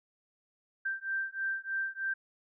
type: beating tone pair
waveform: sine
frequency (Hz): 1568 / 1571.2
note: G6 / G6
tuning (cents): 0 / +4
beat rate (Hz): 3.2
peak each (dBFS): -35 / -35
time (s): 0.85-2.14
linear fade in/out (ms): 10
effects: none

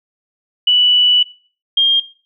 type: tone pair in turn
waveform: sine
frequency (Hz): 2960 / 3215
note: F#7 / G7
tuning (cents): 0 / +43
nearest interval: minor second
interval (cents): 143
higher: second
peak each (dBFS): -8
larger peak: neither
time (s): 0.67-1.23 / 1.77-2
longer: first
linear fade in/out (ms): 5
effects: noise-tail reverb RT60 0.4 s tail -19 dB re dry

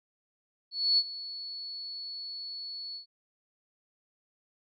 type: tone with ADSR envelope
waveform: sine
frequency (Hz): 4409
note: C#8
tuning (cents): -10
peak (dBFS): -20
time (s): 0.71-3.06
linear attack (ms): 270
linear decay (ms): 48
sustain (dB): -17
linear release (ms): 110
effects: none

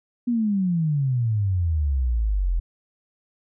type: exponential sweep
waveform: sine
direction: down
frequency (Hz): 246.9 to 41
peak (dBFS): -19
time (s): 0.27-2.6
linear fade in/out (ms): 10
effects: none

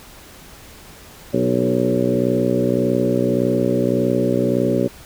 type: harmonic tone with a mistuned harmonic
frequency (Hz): 61.74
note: B1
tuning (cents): 0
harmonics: 2 / 3 / 4 / 5 / 6 / 7 / 8 / 9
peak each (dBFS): -25 / -24 / -21 / -24 / -23 / -25 / -27 / -23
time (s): 1.33-4.88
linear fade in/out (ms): 10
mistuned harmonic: 6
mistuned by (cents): +20
effects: pink hiss -42 dBFS RMS until 5.05 s

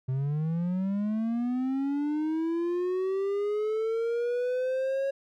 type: linear sweep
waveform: triangle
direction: up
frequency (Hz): 127.3 to 551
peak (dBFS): -24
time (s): 0.08-5.11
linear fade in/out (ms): 10
effects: none

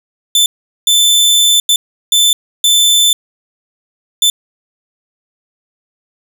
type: tone bursts at uneven times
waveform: sawtooth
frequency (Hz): 3530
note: A7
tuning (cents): +5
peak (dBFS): -4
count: 6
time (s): 0.35-0.46 / 0.87-1.6 / 1.69-1.76 / 2.12-2.33 / 2.64-3.13 / 4.22-4.3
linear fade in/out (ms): 2
effects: none

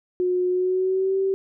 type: tone with pitch glide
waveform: sine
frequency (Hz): 362.2 to 386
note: F#4 to G4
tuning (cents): -37 to -27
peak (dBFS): -19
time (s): 0.2-1.34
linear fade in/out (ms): 0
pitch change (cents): +110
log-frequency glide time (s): 0.49-1.17
effects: none

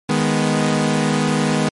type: chord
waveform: sawtooth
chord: G# minor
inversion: second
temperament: equal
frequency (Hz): 155.56 / 207.7 / 246.9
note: D#3 / G#3 / B3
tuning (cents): 0 / 0 / 0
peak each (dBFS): -16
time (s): 0.09-1.69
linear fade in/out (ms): 5
effects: MP3 48 kbps

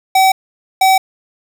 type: tone pair in turn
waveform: square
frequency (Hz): 763 / 763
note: G5 / G5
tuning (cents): -47 / -47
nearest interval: unison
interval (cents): 0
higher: neither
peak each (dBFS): -8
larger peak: neither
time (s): 0.15-0.32 / 0.81-0.98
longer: neither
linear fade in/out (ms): 5
effects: none

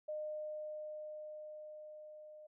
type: tone with level ramp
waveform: sine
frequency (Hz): 610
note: D#5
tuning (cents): -34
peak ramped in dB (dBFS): -38 to -52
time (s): 0.08-2.47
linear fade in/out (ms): 10
effects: none

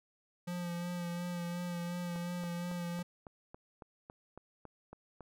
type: tone with vibrato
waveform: square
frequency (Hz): 174.61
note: F3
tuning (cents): 0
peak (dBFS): -37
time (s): 0.47-3.03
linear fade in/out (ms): 10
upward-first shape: sine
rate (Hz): 2.8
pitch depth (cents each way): 24
type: click train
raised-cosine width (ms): 1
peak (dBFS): -34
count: 12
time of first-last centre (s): 2.16-5.207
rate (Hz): 3.61
effects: none

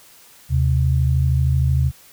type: tone pair together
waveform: sine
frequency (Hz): 77.78 / 130.81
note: D#2 / C3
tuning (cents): 0 / 0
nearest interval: major sixth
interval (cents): 900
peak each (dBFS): -17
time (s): 0.49-1.92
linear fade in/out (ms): 50
effects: white hiss -48 dBFS RMS until 2.12 s

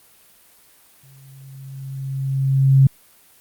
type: tone with exponential growth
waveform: sine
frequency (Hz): 135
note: C#3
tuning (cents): -45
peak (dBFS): -7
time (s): 1.03-2.87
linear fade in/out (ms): 5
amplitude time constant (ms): 400
effects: white hiss -52 dBFS RMS until 3.4 s + Opus 32 kbps

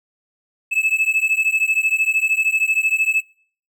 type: beating tone pair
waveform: triangle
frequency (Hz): 2600 / 2613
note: E7 / E7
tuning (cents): -24 / -16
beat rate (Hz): 13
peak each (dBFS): -17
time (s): 0.71-3.22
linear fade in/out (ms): 20
effects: noise-tail reverb RT60 0.5 s tail -22 dB re dry

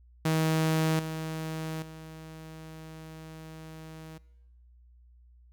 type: tone with level steps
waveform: sawtooth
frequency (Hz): 159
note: D#3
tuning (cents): +38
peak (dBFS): -20 / -29 / -39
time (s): 0.25-4.18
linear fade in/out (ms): 5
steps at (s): 0.99 / 1.82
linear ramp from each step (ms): 5
effects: noise-tail reverb RT60 1.0 s tail -21 dB re dry + added 60 Hz sine -54 dBFS peak until 5.52 s

